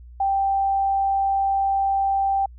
sine tone, 784 Hz, G5, in tune, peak -18 dBFS, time 0.2-2.46 s, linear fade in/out 5 ms, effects added 60 Hz sine -40 dBFS peak until 2.58 s

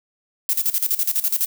violet noise with tremolo, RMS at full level -19 dBFS, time 0.49-1.46 s, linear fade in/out 2 ms, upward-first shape square, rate 12 Hz, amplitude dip 80%, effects none

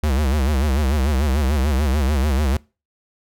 square tone with vibrato, 70.4 Hz, C#2, 27 cents sharp, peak -17 dBFS, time 0.03-2.57 s, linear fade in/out 5 ms, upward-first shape sine, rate 6.8 Hz, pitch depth 160 cents each way, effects noise-tail reverb RT60 0.3 s tail -23 dB re dry

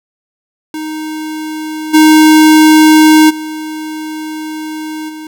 square tone with level steps, 311.1 Hz, D#4, in tune, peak -19 / -3 / -20 / -25 dBFS, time 0.74-5.27 s, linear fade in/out 2 ms, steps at 1.93 / 3.29 / 5.08 s, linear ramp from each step 20 ms, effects none

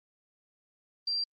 sine tone, 4721 Hz, D8, 8 cents sharp, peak -28 dBFS, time 1.07-1.24 s, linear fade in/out 5 ms, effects Opus 24 kbps

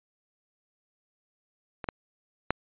clicks, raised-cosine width 0.5 ms, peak -20 / -13 / -8 dBFS, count 3, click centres 1.842 / 1.888 / 2.506 s, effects resampled to 8000 Hz

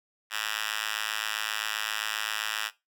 5% pulse tone with high-pass filter, 107.6 Hz, A2, 38 cents flat, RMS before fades -32 dBFS, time 0.3-2.71 s, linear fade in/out 50 ms, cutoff 2000 Hz, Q 3.2, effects noise-tail reverb RT60 0.2 s tail -17 dB re dry

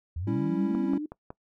sine linear sweep, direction up, 75.9 to 311.1 Hz, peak -30 dBFS, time 0.16-1.06 s, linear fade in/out 5 ms
triangle chord, C# diminished, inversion second, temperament equal, 196 / 277.2 / 329.6 Hz, G3 / C#4 / E4, 0 / 0 / 0 cents, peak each -29 / -28 / -28 dBFS, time 0.27-0.98 s, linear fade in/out 5 ms
click train, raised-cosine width 1 ms, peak -25 dBFS, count 4, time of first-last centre 0.75-1.305 s, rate 5.41 Hz
effects noise-tail reverb RT60 0.1 s tail -22 dB re dry

